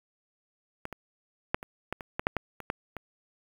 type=clicks; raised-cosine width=0.5 ms; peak=-20 / -23 / -9 / -25 / -16 / -23 / -14 / -8 / -13 / -25 / -13 / -22 dBFS; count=12; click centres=0.854 / 0.927 / 1.545 / 1.629 / 1.926 / 2.008 / 2.195 / 2.269 / 2.367 / 2.603 / 2.701 / 2.967 s; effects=7-bit